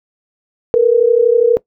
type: tone pair together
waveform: sine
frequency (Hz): 452.5 / 484.8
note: A4 / B4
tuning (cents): +48 / -32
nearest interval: minor second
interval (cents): 120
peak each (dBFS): -10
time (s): 0.74-1.57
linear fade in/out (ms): 0
effects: noise-tail reverb RT60 0.1 s tail -20 dB re dry